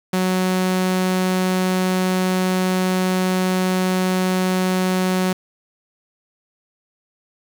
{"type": "tone", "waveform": "sawtooth", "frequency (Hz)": 185, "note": "F#3", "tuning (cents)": 0, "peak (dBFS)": -13, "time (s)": [0.13, 5.33], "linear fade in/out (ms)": 5, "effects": ["7-bit"]}